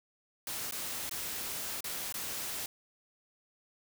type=noise with dropouts; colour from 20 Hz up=white; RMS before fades=-38 dBFS; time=0.47-2.66 s; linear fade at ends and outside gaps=2 ms; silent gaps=0.711-0.722 / 1.095-1.111 / 1.807-1.842 / 2.125-2.141 s; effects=none